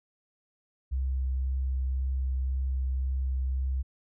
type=tone with vibrato; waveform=sine; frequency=65.41 Hz; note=C2; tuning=in tune; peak=-26 dBFS; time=0.91-3.83 s; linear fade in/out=20 ms; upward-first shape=triangle; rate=1.9 Hz; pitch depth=13 cents each way; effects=none